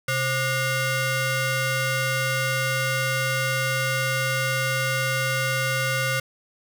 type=ring-modulated tone; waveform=20% pulse; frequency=662 Hz; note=E5; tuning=7 cents sharp; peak=-14 dBFS; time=0.08-6.2 s; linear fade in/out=5 ms; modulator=792 Hz; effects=none